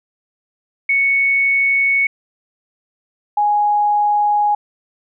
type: tone pair in turn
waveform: sine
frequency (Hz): 2217 / 830.4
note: C#7 / G#5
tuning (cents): 0 / 0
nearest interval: octave + perfect fourth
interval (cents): 1700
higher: first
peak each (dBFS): -12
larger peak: neither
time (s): 0.89-2.07 / 3.37-4.55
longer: neither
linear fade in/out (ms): 5
effects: none